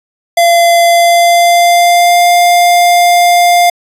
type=tone with pitch glide; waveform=square; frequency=685 to 701.4 Hz; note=F5 to F5; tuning=-34 to +7 cents; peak=-5 dBFS; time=0.37-3.7 s; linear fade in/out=5 ms; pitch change=+41 cents; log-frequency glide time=0.86-2.26 s; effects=resampled to 32000 Hz

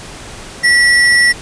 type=tone with sample-and-hold; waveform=sine; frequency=1942 Hz; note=B6; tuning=30 cents flat; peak=-6 dBFS; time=0.63-1.33 s; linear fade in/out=20 ms; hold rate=7350 Hz; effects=pink hiss -31 dBFS RMS until 1.41 s + resampled to 22050 Hz

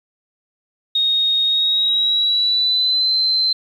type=tone with pitch glide; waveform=sine; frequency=3729 to 4090 Hz; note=A#7 to C8; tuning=0 to -40 cents; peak=-14 dBFS; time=0.95-3.53 s; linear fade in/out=5 ms; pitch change=+160 cents; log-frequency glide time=1.45-3.15 s; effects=8-bit

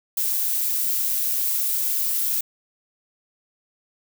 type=noise with amplitude modulation; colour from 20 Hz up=violet; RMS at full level=-22 dBFS; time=0.17-2.41 s; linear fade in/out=5 ms; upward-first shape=sine; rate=129 Hz; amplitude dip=25%; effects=none

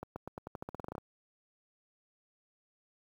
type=accelerating click train; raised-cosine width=1 ms; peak=-26 dBFS; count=15; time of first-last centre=0.03-0.981 s; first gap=130 ms; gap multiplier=0.89; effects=high-pass 60 Hz 12 dB/octave + 10-bit

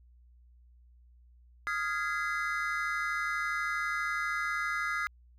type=chord; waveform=triangle; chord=F minor seventh; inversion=third; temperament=equal with one note detuned; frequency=1244.5 / 1396.9 / 1661.2 / 2043 Hz; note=Eb6 / F6 / Ab6 / C7; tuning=0 / 0 / 0 / -42 cents; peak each=-34 dBFS; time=1.67-5.07 s; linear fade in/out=0 ms; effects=added 60 Hz sine -56 dBFS peak until 5.38 s

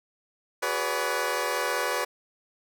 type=chord; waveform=15% pulse; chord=G# half-diminished seventh; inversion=third; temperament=equal with one note detuned; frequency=370 / 415.3 / 493.9 / 572.3 Hz; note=F#4 / G#4 / B4 / D5; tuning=0 / 0 / 0 / -45 cents; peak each=-28 / -28 / -23 / -24 dBFS; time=0.62-2.05 s; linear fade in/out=10 ms; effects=none

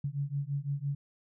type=beating tone pair; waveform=sine; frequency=138.59 / 144.49 Hz; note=C#3 / D3; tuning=0 / -28 cents; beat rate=5.9 Hz; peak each=-34 / -34 dBFS; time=0.04-0.95 s; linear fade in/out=5 ms; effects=none

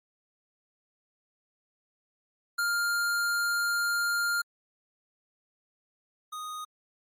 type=tone pair in turn; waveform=square; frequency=1402 / 1242.1 Hz; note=F6 / D#6; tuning=+6 / -3 cents; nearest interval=major second; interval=209 cents; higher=first; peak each=-26 / -36 dBFS; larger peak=first; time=2.58-4.42 / 6.32-6.65 s; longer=first; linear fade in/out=10 ms; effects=MP3 64 kbps

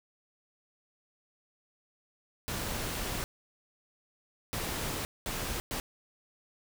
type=noise bursts at uneven times; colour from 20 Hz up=pink; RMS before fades=-35 dBFS; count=4; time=2.48-3.24 / 4.53-5.05 / 5.26-5.6 / 5.71-5.8 s; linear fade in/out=0 ms; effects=none

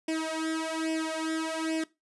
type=tone with flanger; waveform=sawtooth; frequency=320 Hz; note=D#4; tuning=49 cents sharp; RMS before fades=-31 dBFS; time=0.08-1.84 s; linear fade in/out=5 ms; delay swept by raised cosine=0.37 to 2.57 ms; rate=1.2 Hz; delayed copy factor=+0.9; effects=noise-tail reverb RT60 0.2 s tail -18 dB re dry + resampled to 24000 Hz

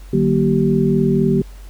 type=tone cluster; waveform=sine; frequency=150.4 / 190 / 234.1 / 386.1 Hz; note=D3 / F#3 / A#3 / G4; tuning=+42 / +46 / +8 / -26 cents; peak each=-18 dBFS; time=0.13-1.42 s; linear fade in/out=5 ms; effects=added 47 Hz sine -33 dBFS peak until 1.69 s + pink hiss -48 dBFS RMS until 1.69 s

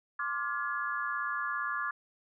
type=chord; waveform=sine; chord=D half-diminished seventh; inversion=third; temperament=just; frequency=1057.2 / 1174.7 / 1409.6 / 1691.5 Hz; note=C6 / D6 / F6 / Ab6; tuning=+18 / 0 / +16 / +31 cents; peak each=-40 / -35 / -37 / -36 dBFS; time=0.19-1.91 s; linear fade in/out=5 ms; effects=none

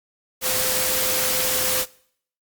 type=tone in noise; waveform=sine; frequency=513 Hz; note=C5; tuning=34 cents flat; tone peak=-30 dBFS; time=0.41-1.86 s; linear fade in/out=50 ms; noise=white; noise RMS=-22 dBFS; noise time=0.41-1.86 s; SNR=-11 dB; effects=noise-tail reverb RT60 0.6 s tail -22 dB re dry + Opus 48 kbps

